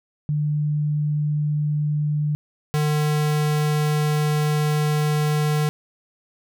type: tone pair in turn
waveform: sine / square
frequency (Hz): 149.2 / 150.59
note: D3 / D3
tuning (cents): +28 / +44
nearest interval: unison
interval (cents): 16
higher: second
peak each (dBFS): -19 / -19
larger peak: neither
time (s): 0.29-2.35 / 2.74-5.69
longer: second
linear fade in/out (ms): 0
effects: none